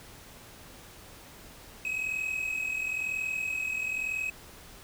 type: tone pair together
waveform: triangle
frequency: 2541 / 2582 Hz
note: D#7 / E7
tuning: +36 / -37 cents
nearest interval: unison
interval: 27 cents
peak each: -29 / -35 dBFS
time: 1.85-4.3 s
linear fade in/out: 2 ms
effects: pink hiss -50 dBFS RMS until 4.83 s